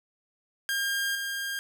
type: tone with level steps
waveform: sawtooth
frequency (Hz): 1609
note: G6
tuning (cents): +45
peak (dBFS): -23 / -27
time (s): 0.69-1.59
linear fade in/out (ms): 0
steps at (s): 1.15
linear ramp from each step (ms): 2
effects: none